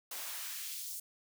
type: noise with high-pass filter sweep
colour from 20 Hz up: white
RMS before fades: -42 dBFS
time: 0.11-1 s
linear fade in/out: 5 ms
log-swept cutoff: 450 to 7200 Hz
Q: 0.94
effects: none